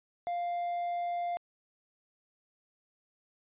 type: tone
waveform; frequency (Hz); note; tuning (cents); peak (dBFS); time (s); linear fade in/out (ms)
triangle; 698.5; F5; 0; -29; 0.27-1.37; 0
effects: resampled to 8000 Hz